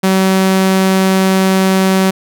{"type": "tone", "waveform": "sawtooth", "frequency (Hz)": 190, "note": "F#3", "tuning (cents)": 46, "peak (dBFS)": -5, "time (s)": [0.03, 2.11], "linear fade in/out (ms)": 10, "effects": []}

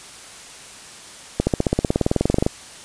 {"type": "accelerating click train", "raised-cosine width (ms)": 2, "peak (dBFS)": -3, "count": 21, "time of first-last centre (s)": [1.4, 2.464], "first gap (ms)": 70, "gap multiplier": 0.97, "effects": ["white hiss -40 dBFS RMS until 2.84 s", "resampled to 22050 Hz"]}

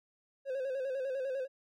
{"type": "tone with vibrato", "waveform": "triangle", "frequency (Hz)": 530, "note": "C5", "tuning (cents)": 22, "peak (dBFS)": -31, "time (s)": [0.45, 1.48], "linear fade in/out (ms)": 50, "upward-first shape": "square", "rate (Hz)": 10, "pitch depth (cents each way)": 61, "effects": []}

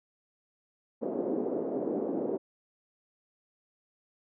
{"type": "band-pass noise", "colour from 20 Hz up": "white", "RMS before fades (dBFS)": -32, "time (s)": [1.01, 2.38], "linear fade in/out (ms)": 20, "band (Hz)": [240, 480], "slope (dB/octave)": 24, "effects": []}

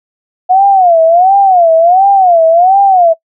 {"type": "tone with vibrato", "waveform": "sine", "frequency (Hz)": 719, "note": "F#5", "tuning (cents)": -50, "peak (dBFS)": -3, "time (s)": [0.49, 3.14], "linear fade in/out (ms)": 20, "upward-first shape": "sine", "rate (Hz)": 1.4, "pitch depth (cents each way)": 180, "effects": ["noise-tail reverb RT60 0.1 s tail -23 dB re dry"]}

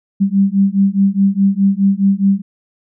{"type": "beating tone pair", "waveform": "sine", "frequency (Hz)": [194.2, 199], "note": ["G3", "G3"], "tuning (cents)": [-16, 26], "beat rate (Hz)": 4.8, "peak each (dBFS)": -13, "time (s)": [0.2, 2.42], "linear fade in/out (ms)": 20, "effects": []}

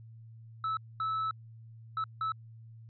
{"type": "tone bursts at uneven times", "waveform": "triangle", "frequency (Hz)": 1306, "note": "E6", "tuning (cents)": -17, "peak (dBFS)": -28, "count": 4, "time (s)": [[0.64, 0.77], [1, 1.31], [1.97, 2.04], [2.21, 2.32]], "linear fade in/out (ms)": 2, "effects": ["added 113 Hz sine -48 dBFS peak until 2.89 s", "resampled to 11025 Hz"]}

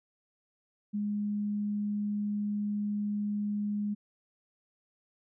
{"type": "tone", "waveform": "sine", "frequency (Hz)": 206.9, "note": "G#3", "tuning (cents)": -6, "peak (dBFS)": -29, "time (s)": [0.93, 3.95], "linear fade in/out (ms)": 20, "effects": []}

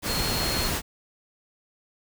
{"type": "tone in noise", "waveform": "sine", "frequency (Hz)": 4271, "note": "C8", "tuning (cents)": 35, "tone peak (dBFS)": -30, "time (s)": [0.06, 0.71], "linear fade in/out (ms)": 50, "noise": "pink", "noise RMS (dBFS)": -27, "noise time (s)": [0.02, 0.82], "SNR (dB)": -6, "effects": []}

